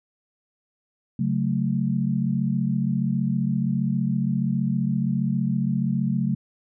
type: chord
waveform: sine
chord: F# minor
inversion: second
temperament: equal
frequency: 138.59 / 185 / 220 Hz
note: C#3 / F#3 / A3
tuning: 0 / 0 / 0 cents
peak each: -25 dBFS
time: 1.19-6.35 s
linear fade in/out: 5 ms
effects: none